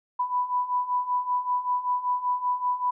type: beating tone pair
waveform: sine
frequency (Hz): 987.8 / 993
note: B5 / B5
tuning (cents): 0 / +9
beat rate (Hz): 5.2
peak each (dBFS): -29 / -25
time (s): 0.19-2.91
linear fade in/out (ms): 10
effects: none